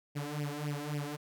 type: tone with flanger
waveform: sawtooth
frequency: 146.83 Hz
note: D3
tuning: in tune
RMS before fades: -37 dBFS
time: 0.15-1.17 s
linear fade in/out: 20 ms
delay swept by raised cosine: 0.37 to 3.07 ms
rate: 3.7 Hz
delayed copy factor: +1
effects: none